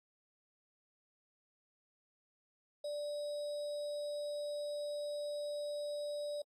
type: tone with sample-and-hold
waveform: sine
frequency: 587.3 Hz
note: D5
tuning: in tune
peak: -37 dBFS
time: 2.84-6.42 s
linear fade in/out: 5 ms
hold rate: 4410 Hz
effects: low-pass 8000 Hz 12 dB/octave + AAC 64 kbps